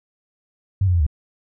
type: tone with pitch steps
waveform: sine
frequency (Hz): 97.1 / 90 / 86 / 73.3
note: G2 / F#2 / F2 / D2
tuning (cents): -16 / -47 / -26 / -3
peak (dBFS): -14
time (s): 0.81-1.066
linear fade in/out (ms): 5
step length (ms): 64
effects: none